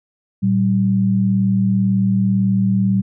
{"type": "tone pair together", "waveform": "sine", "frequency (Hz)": [114.5, 192.57], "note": ["A#2", "G3"], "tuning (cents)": [-31, -31], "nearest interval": "major sixth", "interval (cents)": 900, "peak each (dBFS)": [-19, -14], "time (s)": [0.42, 3.02], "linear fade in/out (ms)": 20, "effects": []}